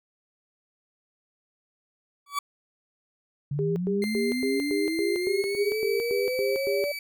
40% pulse tone with exponential growth, 1143 Hz, D6, 47 cents flat, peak -21 dBFS, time 2.26-2.39 s, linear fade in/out 5 ms, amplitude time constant 28 ms
sine linear sweep, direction up, 138.59 to 584 Hz, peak -26 dBFS, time 3.51-6.92 s, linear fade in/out 5 ms
sine tone bursts, 402.1 Hz, G4, 44 cents sharp, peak -25 dBFS, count 12, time 3.59-6.84 s, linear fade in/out 0 ms, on 170 ms, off 110 ms
30% pulse tone with pitch glide, 2093 to 2296 Hz, C7 to D7, 0 to -40 cents, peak -30 dBFS, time 4.02-6.99 s, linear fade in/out 2 ms, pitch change +160 cents, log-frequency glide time 5.19-5.75 s
effects none

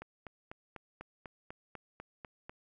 click train, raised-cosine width 0.5 ms, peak -29 dBFS, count 11, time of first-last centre 0.02-2.495 s, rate 4.04 Hz, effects none

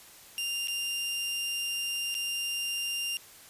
sawtooth tone with dropouts, 2794 Hz, F7, in tune, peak -27 dBFS, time 0.38-3.17 s, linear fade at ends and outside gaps 0 ms, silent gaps 0.673-0.682 / 2.143-2.15 s, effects white hiss -52 dBFS RMS until 3.49 s + resampled to 32000 Hz

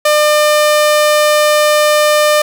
sawtooth tone, 600 Hz, D5, 37 cents sharp, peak -4 dBFS, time 0.05-2.42 s, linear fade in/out 5 ms, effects none

